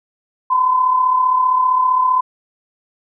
sine tone pair together, 984.7 / 1020 Hz, B5 / C6, -5 / -44 cents, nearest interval minor second, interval 61 cents, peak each -21 / -12 dBFS, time 0.5-2.21 s, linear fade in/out 10 ms, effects none

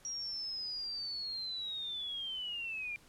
sine linear sweep, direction down, 5690 to 2369 Hz, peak -37 dBFS, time 0.05-2.96 s, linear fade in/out 0 ms, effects pink hiss -62 dBFS RMS until 3.08 s + low-pass 12000 Hz 12 dB/octave

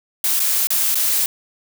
blue noise with dropouts, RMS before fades -18 dBFS, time 0.24-1.26 s, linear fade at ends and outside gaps 2 ms, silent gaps 0.396-0.401 / 0.671-0.704 / 0.946-0.954 s, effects none

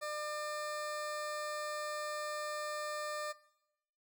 20% pulse tone, 600 Hz, D5, 37 cents sharp, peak -33 dBFS, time 0.01-3.33 s, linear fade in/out 20 ms, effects noise-tail reverb RT60 0.8 s tail -18 dB re dry

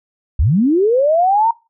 sine linear sweep, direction up, 51.91 to 938 Hz, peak -10 dBFS, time 0.39-1.51 s, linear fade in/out 5 ms, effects noise-tail reverb RT60 0.3 s tail -23 dB re dry

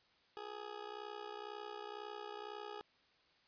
20% pulse tone with amplitude modulation, 417.7 Hz, G#4, 10 cents sharp, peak -37 dBFS, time 0.37-2.81 s, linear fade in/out 0 ms, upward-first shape sine, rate 62 Hz, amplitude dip 80%, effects white hiss -71 dBFS RMS until 3.47 s + resampled to 11025 Hz

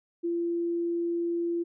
sine tone, 341.4 Hz, F4, 39 cents flat, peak -26 dBFS, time 0.23-1.64 s, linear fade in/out 20 ms, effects none

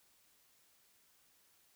silence, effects white hiss -70 dBFS RMS until 1.75 s

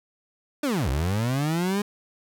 30% pulse linear two-way sweep, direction down then up, 308.3 to 61.74 to 208.4 Hz, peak -20 dBFS, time 0.63-1.82 s, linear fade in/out 5 ms, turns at 0.89 s, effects none

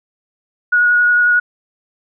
sine tone with vibrato, 1453 Hz, F#6, 32 cents flat, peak -9 dBFS, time 0.72-1.4 s, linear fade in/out 10 ms, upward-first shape sine, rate 11 Hz, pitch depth 10 cents each way, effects none

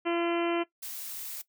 harmonic tone, 341 Hz, F4, 41 cents flat, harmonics 1 / 2 / 3 / 4 / 5 / 6 / 7 / 8 / 9, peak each -27 / -34 / -38 / -38 / -42 / -41 / -41 / -41 / -43 dBFS, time 0.05-0.64 s, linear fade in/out 20 ms
blue noise, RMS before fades -39 dBFS, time 0.82-1.42 s, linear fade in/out 10 ms
effects noise-tail reverb RT60 0.1 s tail -17 dB re dry

